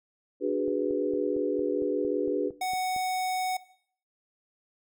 sine chord, G# half-diminished seventh, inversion second, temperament equal, 293.7 / 370 / 415.3 / 493.9 Hz, D4 / F#4 / G#4 / B4, 0 / 0 / 0 / 0 cents, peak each -30 dBFS, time 0.4-2.52 s, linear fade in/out 50 ms
click train, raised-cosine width 2 ms, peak -32 dBFS, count 11, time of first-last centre 0.68-2.963 s, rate 4.38 Hz
square tone, 743 Hz, F#5, 7 cents sharp, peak -28 dBFS, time 2.61-3.57 s, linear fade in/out 5 ms
effects noise-tail reverb RT60 0.6 s tail -18 dB re dry

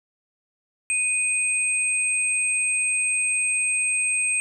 sine tone pair together, 2489 / 8395 Hz, D#7 / C9, 0 / +5 cents, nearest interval octave + major sixth, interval 2105 cents, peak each -23 dBFS, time 0.9-4.4 s, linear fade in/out 0 ms, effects none

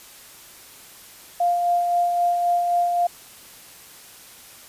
sine tone with tremolo, 700 Hz, F5, 4 cents sharp, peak -16 dBFS, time 1.4-3.07 s, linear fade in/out 5 ms, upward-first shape sine, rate 3.8 Hz, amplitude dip 35%, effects white hiss -45 dBFS RMS until 4.68 s + resampled to 32000 Hz

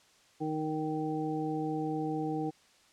harmonic tone, 155.56 Hz, D#3, in tune, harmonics 1 / 2 / 3 / 5, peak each -38 / -33 / -38 / -38 dBFS, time 0.4-2.51 s, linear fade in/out 20 ms, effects white hiss -63 dBFS RMS until 2.92 s + low-pass 7000 Hz 12 dB/octave

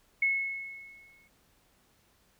sine tone with exponential decay, 2187 Hz, C#7, 24 cents flat, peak -22 dBFS, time 0.22-1.28 s, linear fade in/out 5 ms, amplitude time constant 230 ms, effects pink hiss -67 dBFS RMS until 2.39 s

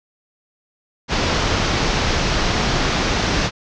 pink low-pass noise, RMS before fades -19 dBFS, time 1.08-3.51 s, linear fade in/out 50 ms, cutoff 6200 Hz, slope 48 dB/octave, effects none

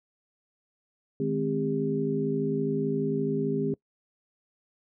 sine tone cluster, 154.7 / 209.8 / 261.4 / 402.3 Hz, D#3 / G#3 / C4 / G4, -10 / +18 / -1 / +45 cents, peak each -31 / -33 / -30 / -29 dBFS, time 1.2-3.74 s, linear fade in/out 2 ms, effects noise-tail reverb RT60 0.1 s tail -23 dB re dry

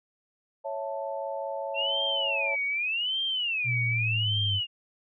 sine chord, A major, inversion first, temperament equal, 554.4 / 659.3 / 880 Hz, C#5 / E5 / A5, 0 / 0 / 0 cents, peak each -33 / -36 / -36 dBFS, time 0.64-2.56 s, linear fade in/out 20 ms
sine tone with vibrato, 2668 Hz, E7, 20 cents sharp, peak -26 dBFS, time 1.74-4.67 s, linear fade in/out 50 ms, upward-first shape sine, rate 0.84 Hz, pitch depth 300 cents each way
sine linear sweep, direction down, 123.47 to 98 Hz, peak -27 dBFS, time 3.64-4.61 s, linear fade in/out 50 ms
effects none

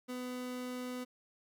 30% pulse tone, 250.2 Hz, B3, 23 cents sharp, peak -36 dBFS, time 0.08-1.05 s, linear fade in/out 20 ms, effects none

